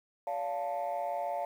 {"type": "chord", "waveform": "sine", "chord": "D minor", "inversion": "none", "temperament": "equal with one note detuned", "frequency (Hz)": [572.6, 698.5, 880], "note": ["D5", "F5", "A5"], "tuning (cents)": [-44, 0, 0], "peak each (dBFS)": [-35, -33, -36], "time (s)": [0.27, 1.45], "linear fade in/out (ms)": 2, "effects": ["tanh soft clip ceiling -27 dBFS", "10-bit"]}